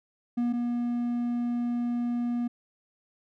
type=tone pair in turn; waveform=triangle; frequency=240 / 240 Hz; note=B3 / B3; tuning=-49 / -49 cents; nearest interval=unison; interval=0 cents; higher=neither; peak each=-22 / -24 dBFS; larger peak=first; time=0.37-0.53 / 0.53-2.48 s; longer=second; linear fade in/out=10 ms; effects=none